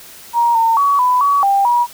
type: tone with pitch steps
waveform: sine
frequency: 942 / 909 / 1129 / 997 / 1132 / 793 / 961 Hz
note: A#5 / A#5 / C#6 / B5 / C#6 / G5 / B5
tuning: +18 / -44 / +31 / +16 / +36 / +20 / -48 cents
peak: -10 dBFS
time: 0.33-1.87 s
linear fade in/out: 50 ms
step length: 220 ms
effects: white hiss -38 dBFS RMS until 1.93 s